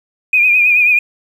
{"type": "tone with vibrato", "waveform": "triangle", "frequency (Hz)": 2452, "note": "D#7", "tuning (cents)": -26, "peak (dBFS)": -4, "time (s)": [0.33, 0.99], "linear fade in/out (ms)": 5, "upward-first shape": "triangle", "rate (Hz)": 9.3, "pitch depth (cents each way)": 65, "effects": ["tanh soft clip ceiling -6 dBFS"]}